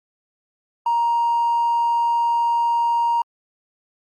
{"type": "tone", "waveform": "triangle", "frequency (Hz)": 938, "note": "A#5", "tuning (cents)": 11, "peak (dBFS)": -13, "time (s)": [0.86, 3.22], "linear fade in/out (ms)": 5, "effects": ["tanh soft clip ceiling -13 dBFS", "Opus 48 kbps"]}